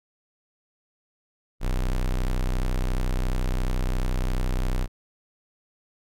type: tone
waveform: 45% pulse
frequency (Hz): 31.45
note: B0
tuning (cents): +32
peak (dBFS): -22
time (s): 1.6-4.88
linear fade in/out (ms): 50
effects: AAC 64 kbps